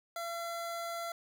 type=tone; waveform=25% pulse; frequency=679 Hz; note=F5; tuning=49 cents flat; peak=-33 dBFS; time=0.16-1.12 s; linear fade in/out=2 ms; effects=none